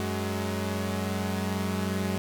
sawtooth tone cluster, 94 / 188.2 / 210.6 Hz, F#2 / F#3 / G#3, +28 / +30 / +24 cents, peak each -28 dBFS, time 0-2.18 s, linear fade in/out 0 ms, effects none

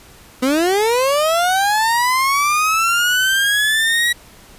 30% pulse linear sweep, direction up, 246.9 to 1929 Hz, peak -11 dBFS, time 0.42-4.13 s, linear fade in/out 10 ms, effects pink hiss -44 dBFS RMS until 4.58 s + resampled to 32000 Hz

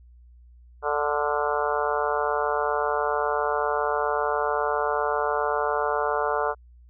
harmonic tone with a mistuned harmonic, 147.4 Hz, D3, 7 cents sharp, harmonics 3 / 4 / 5 / 6 / 7 / 8 / 9 / 10, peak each -28 / -29 / -30 / -31 / -31 / -32 / -33 / -33 dBFS, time 0.82-6.55 s, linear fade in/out 50 ms, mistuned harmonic 10, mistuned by -45 cents, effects added 60 Hz sine -48 dBFS peak until 6.89 s

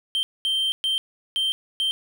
triangle tone bursts at uneven times, 3136 Hz, G7, in tune, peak -19 dBFS, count 5, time 0.15-0.23 / 0.45-0.72 / 0.84-0.98 / 1.36-1.52 / 1.8-1.91 s, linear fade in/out 0 ms, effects none

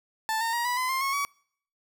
30% pulse tone with pitch steps, 882 / 914.2 / 947.5 / 982 / 1017.8 / 1055 / 1093.4 / 1133.3 Hz, A5 / A#5 / A#5 / B5 / C6 / C6 / C#6 / C#6, +4 / -34 / +28 / -10 / -48 / +14 / -24 / +38 cents, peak -23 dBFS, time 0.29-1.25 s, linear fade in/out 0 ms, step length 120 ms, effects noise-tail reverb RT60 0.6 s tail -26 dB re dry

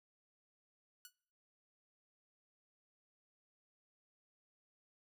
5% pulse tone with exponential decay, 1472 Hz, F#6, 9 cents flat, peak -38 dBFS, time 1.05-1.13 s, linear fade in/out 1 ms, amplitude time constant 17 ms, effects noise-tail reverb RT60 0.7 s tail -24 dB re dry

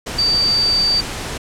sine tone in noise, 4634 Hz, D8, 24 cents flat, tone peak -13 dBFS, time 0.18-1.01 s, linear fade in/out 10 ms, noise pink, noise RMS -26 dBFS, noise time 0.06-1.38 s, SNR +10 dB, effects low-pass 9000 Hz 12 dB/octave

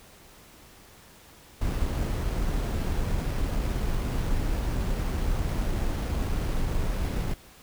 brown noise with sample-and-hold, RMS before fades -27 dBFS, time 1.61-7.34 s, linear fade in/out 5 ms, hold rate 7350 Hz, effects pink hiss -52 dBFS RMS until 7.62 s

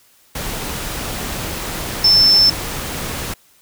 sine tone in noise, 5300 Hz, E8, 9 cents sharp, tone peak -8 dBFS, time 2.04-2.5 s, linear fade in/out 5 ms, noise pink, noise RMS -25 dBFS, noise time 0.35-3.34 s, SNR +14 dB, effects white hiss -53 dBFS RMS until 3.61 s

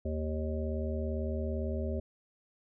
harmonic tone, 77.78 Hz, D#2, in tune, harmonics 1 / 3 / 5 / 7 / 8, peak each -33 / -38 / -40 / -41 / -42 dBFS, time 0.05-2 s, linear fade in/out 5 ms, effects none

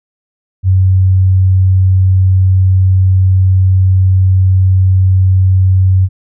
sine tone, 93.9 Hz, F#2, 26 cents sharp, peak -5 dBFS, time 0.63-6.09 s, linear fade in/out 50 ms, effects none

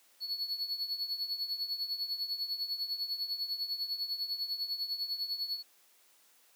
triangle tone with tremolo, 4403 Hz, C#8, 13 cents flat, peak -29 dBFS, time 0.2-5.63 s, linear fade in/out 50 ms, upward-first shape triangle, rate 10 Hz, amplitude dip 80%, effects white hiss -65 dBFS RMS until 6.55 s + high-pass 300 Hz 12 dB/octave

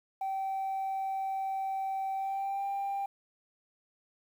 sine tone with pitch glide, 773 to 792.4 Hz, G5 to G5, -24 to +18 cents, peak -29 dBFS, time 0.21-3.06 s, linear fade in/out 5 ms, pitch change +42 cents, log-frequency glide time 2.14-2.65 s, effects tanh soft clip ceiling -29 dBFS + 10-bit

